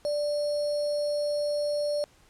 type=tone with sample-and-hold; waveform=sine; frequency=587.3 Hz; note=D5; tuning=in tune; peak=-25 dBFS; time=0.05-2.04 s; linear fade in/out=0 ms; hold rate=4900 Hz; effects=pink hiss -60 dBFS RMS until 2.29 s + low-pass 10000 Hz 12 dB/octave